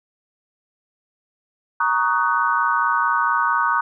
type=chord; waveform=sine; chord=D# minor seventh; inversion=second; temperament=just; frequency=933.4 / 1120.1 / 1244.5 / 1493.4 Hz; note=A#5 / C#6 / D#6 / F#6; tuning=+2 / +18 / 0 / +16 cents; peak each=-22 dBFS; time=1.8-3.81 s; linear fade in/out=5 ms; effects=none

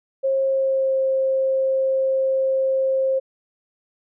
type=tone with pitch glide; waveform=sine; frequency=537 to 531.1 Hz; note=C5 to C5; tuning=+45 to +26 cents; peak=-17 dBFS; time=0.23-3.2 s; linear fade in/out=20 ms; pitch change=-19 cents; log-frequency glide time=0.45-0.99 s; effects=none

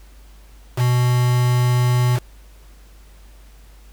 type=tone with quantisation; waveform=triangle; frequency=123.47 Hz; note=B2; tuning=in tune; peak=-12 dBFS; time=0.76-2.2 s; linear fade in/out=50 ms; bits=4; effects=added 50 Hz sine -42 dBFS peak until 3.92 s + pink hiss -53 dBFS RMS until 3.92 s

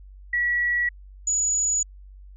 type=tone pair in turn; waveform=sine; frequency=1933 / 6888 Hz; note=B6 / A8; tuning=-38 / -38 cents; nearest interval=octave + minor seventh; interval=2200 cents; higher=second; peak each=-20 dBFS; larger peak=neither; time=0.33-0.89 / 1.27-1.83 s; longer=neither; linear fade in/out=5 ms; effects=added 48 Hz sine -42 dBFS peak until 2.36 s

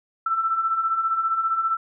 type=beating tone pair; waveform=sine; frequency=1318.5 / 1333.5 Hz; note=E6 / E6; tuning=0 / +20 cents; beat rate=15 Hz; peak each=-28 / -21 dBFS; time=0.26-1.77 s; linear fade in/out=5 ms; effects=none

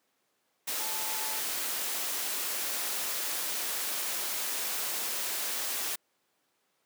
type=tone in noise; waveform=sine; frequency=870 Hz; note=A5; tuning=20 cents flat; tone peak=-42 dBFS; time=0.79-1.4 s; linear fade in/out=10 ms; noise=white; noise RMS=-33 dBFS; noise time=0.67-5.96 s; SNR=-12 dB; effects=pink hiss -74 dBFS RMS until 6.85 s + high-pass 300 Hz 12 dB/octave

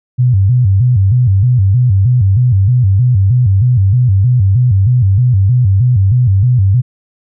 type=tone with vibrato; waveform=sine; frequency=110 Hz; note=A2; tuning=in tune; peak=-6 dBFS; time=0.18-6.82 s; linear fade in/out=20 ms; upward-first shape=square; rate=3.2 Hz; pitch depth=220 cents each way; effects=none

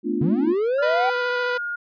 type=chord; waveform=sine; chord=B half-diminished seventh; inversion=third; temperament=equal; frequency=220 / 246.9 / 293.7 / 349.2 Hz; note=A3 / B3 / D4 / F4; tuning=0 / 0 / 0 / 0 cents; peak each=-27 / -27 / -26 / -26 dBFS; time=0.03-0.55 s; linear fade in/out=50 ms
type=linear sweep; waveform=triangle; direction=up; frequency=131.7 to 784 Hz; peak=-17 dBFS; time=0.21-1.1 s; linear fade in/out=5 ms
type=tone with pitch glide; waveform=sine; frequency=1400 to 1424.5 Hz; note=F6 to F6; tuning=+4 to +34 cents; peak=-25 dBFS; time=0.78-1.76 s; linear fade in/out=10 ms; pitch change=+30 cents; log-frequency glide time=1.08-1.3 s
type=tone with vibrato; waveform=sawtooth; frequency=493.9 Hz; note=B4; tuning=in tune; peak=-19 dBFS; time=0.82-1.58 s; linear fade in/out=10 ms; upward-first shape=sine; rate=14 Hz; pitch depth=12 cents each way
effects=resampled to 11025 Hz

